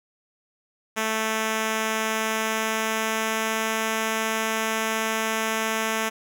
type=tone with pitch glide; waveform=5% pulse; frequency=220 to 221.4 Hz; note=A3 to A3; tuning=0 to +11 cents; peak=-12 dBFS; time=0.96-6.1 s; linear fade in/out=20 ms; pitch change=+11 cents; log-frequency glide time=2.08-3.72 s; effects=none